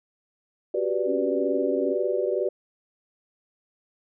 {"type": "chord", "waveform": "sine", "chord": "G major seventh", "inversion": "third", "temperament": "equal", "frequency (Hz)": [370, 392, 493.9, 587.3], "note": ["F#4", "G4", "B4", "D5"], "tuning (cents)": [0, 0, 0, 0], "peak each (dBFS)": -28, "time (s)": [0.74, 2.49], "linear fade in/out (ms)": 5}
{"type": "tone with vibrato", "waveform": "sine", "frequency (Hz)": 276.4, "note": "C#4", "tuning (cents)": -5, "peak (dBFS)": -28, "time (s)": [1.05, 1.96], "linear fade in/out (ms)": 50, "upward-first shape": "square", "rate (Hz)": 15, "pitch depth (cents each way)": 42}
{"effects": []}